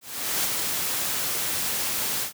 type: noise with ADSR envelope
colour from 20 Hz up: white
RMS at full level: -24 dBFS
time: 0.01-2.33 s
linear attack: 430 ms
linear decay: 23 ms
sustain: -3 dB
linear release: 110 ms
effects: high-pass 80 Hz 12 dB/octave